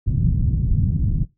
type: low-pass noise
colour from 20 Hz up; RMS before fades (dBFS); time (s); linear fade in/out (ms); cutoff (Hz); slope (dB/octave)
white; -19; 0.06-1.25; 10; 150; 24
effects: noise-tail reverb RT60 0.2 s tail -18 dB re dry